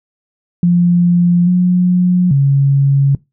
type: tone with pitch steps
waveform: sine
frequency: 174.8 / 180 / 138.7 Hz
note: F3 / F#3 / C#3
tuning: +2 / -47 / +1 cents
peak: -7 dBFS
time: 0.63-3.15 s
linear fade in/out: 2 ms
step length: 840 ms
effects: noise-tail reverb RT60 0.2 s tail -21 dB re dry